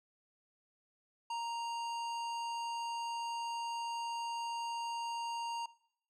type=tone with hard clipping; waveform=sine; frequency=932.3 Hz; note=A#5; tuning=in tune; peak=-38 dBFS; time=1.3-5.66 s; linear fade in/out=5 ms; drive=16 dB; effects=noise-tail reverb RT60 0.7 s tail -20 dB re dry + low-pass 9000 Hz 12 dB/octave